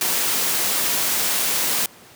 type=noise; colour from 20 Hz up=white; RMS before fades=-21 dBFS; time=0.01-1.86 s; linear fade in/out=2 ms; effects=pink hiss -46 dBFS RMS until 2.15 s + high-pass 150 Hz 12 dB/octave